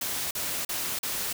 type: noise bursts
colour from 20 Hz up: white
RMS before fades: -31 dBFS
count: 4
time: 0.01-1.33 s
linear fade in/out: 5 ms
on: 300 ms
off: 40 ms
effects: none